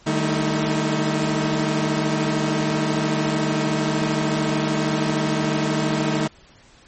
sawtooth tone cluster, 152 / 194.9 / 220.9 / 317.2 Hz, D#3 / G3 / A3 / D#4, -40 / -10 / +7 / +33 cents, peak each -20 / -26 / -21 / -20 dBFS, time 0.06-6.28 s, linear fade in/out 10 ms, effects pink hiss -51 dBFS RMS until 6.87 s + MP3 32 kbps

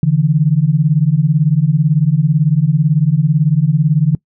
sine beating tone pair, 142.9 / 160.9 Hz, D3 / E3, -47 / -42 cents, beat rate 18 Hz, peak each -12 dBFS, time 0.03-4.15 s, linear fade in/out 2 ms, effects noise-tail reverb RT60 0.1 s tail -23 dB re dry

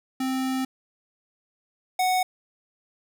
square tone pair in turn, 261.6 / 739.9 Hz, C4 / F#5, 0 / 0 cents, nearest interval octave + tritone, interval 1800 cents, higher second, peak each -25 / -21 dBFS, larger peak second, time 0.2-0.65 / 1.99-2.23 s, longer first, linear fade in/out 5 ms, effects none

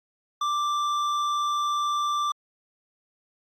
sine tone with hard clipping, 1177 Hz, D6, 3 cents sharp, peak -25 dBFS, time 0.41-2.32 s, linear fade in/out 5 ms, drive 9 dB, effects AAC 64 kbps

